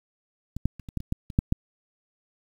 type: clicks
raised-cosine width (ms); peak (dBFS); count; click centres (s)
5; -20 / -10 / -29 / -26 / -15 / -24 / -13 / -25 / -7 / -9; 10; 0.566 / 0.656 / 0.797 / 0.888 / 0.973 / 1.004 / 1.124 / 1.302 / 1.389 / 1.524
effects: 8-bit